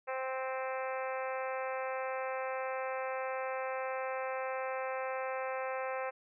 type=harmonic tone; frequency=261.6 Hz; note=C4; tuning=in tune; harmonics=2 / 3 / 4 / 5 / 6 / 7 / 8 / 9 / 10; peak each=-37 / -41 / -43 / -45 / -47 / -48 / -49 / -50 / -51 dBFS; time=0.07-6.11 s; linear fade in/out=20 ms; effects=none